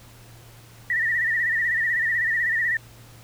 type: tone with vibrato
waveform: sine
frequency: 1868 Hz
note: A#6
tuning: 3 cents sharp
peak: -20 dBFS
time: 0.9-2.77 s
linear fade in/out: 2 ms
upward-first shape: sine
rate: 16 Hz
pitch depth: 86 cents each way
effects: added 116 Hz sine -47 dBFS peak until 3.23 s + pink hiss -50 dBFS RMS until 3.23 s